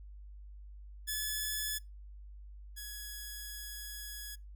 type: tone pair in turn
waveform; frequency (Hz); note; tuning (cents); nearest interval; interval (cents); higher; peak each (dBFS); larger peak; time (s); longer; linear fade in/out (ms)
5% pulse; 1717 / 1677.8; A6 / G#6; -43 / +17; unison; 40; first; -23 / -32; first; 1.07-1.79 / 2.76-4.36; second; 20
effects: noise-tail reverb RT60 0.2 s tail -23 dB re dry + added 50 Hz sine -47 dBFS peak until 4.55 s